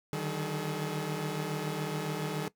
sawtooth tone cluster, 148.3 / 155.4 / 191.6 / 426.1 Hz, D3 / D#3 / G3 / G#4, +17 / -2 / -39 / +44 cents, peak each -37 / -31 / -36 / -34 dBFS, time 0.13-2.48 s, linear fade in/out 0 ms, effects noise-tail reverb RT60 0.1 s tail -19 dB re dry

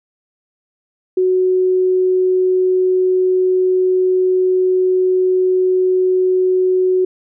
sine tone, 370 Hz, F#4, in tune, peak -11 dBFS, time 1.17-7.05 s, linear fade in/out 5 ms, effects none

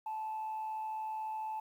sine tone with amplitude modulation, 872 Hz, A5, 16 cents flat, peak -33 dBFS, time 0.06-1.6 s, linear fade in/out 5 ms, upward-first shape sine, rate 134 Hz, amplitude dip 35%, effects tanh soft clip ceiling -33 dBFS + 11-bit

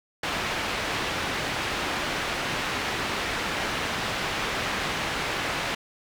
white low-pass noise, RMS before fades -29 dBFS, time 0.23-5.75 s, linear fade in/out 5 ms, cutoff 2600 Hz, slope 12 dB/octave, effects none

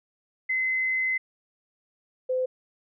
sine tone pair in turn, 2048 / 512 Hz, C7 / C5, -38 / -38 cents, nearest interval 2 octaves, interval 2400 cents, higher first, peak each -23 dBFS, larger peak neither, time 0.49-1.18 / 2.29-2.46 s, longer first, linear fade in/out 10 ms, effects none

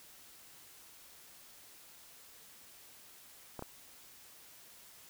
clicks, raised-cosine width 1 ms, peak -27 dBFS, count 2, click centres 3.593 / 3.624 s, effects white hiss -57 dBFS RMS until 5.09 s

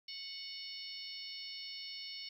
harmonic tone with a mistuned harmonic, 736 Hz, F#5, 9 cents flat, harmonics 3 / 4 / 5 / 6 / 7, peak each -52 / -51 / -54 / -47 / -48 dBFS, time 0.08-2.29 s, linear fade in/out 5 ms, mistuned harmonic 7, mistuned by +67 cents, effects 12-bit

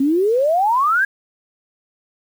sine exponential sweep, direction up, 261.6 to 1662 Hz, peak -13 dBFS, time 0-1.05 s, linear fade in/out 5 ms, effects 7-bit

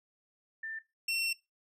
sine / 25% pulse tone pair in turn, 1785 / 2713 Hz, A6 / E7, +24 / +49 cents, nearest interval perfect fifth, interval 725 cents, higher second, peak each -37 / -26 dBFS, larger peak second, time 0.63-0.79 / 1.08-1.33 s, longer second, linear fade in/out 5 ms, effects noise-tail reverb RT60 0.2 s tail -17 dB re dry + resampled to 32000 Hz

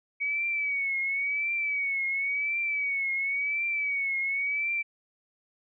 sine tone with vibrato, 2255 Hz, C#7, 29 cents sharp, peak -26 dBFS, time 0.2-4.83 s, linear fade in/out 20 ms, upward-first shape triangle, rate 0.94 Hz, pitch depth 86 cents each way, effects none

